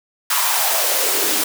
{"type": "noise with high-pass filter sweep", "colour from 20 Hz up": "white", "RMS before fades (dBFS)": -18, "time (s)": [0.3, 1.44], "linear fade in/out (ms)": 5, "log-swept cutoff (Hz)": [1100, 290], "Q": 3, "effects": []}